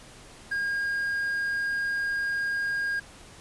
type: tone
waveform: triangle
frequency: 1622 Hz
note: G#6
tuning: 41 cents flat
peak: -24 dBFS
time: 0.51-3 s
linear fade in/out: 10 ms
effects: pink hiss -49 dBFS RMS until 3.4 s + resampled to 24000 Hz